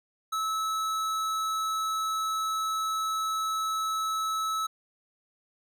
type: tone with hard clipping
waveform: sine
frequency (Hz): 1300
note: E6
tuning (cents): -24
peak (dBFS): -29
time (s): 0.32-4.67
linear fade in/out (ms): 10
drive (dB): 16
effects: none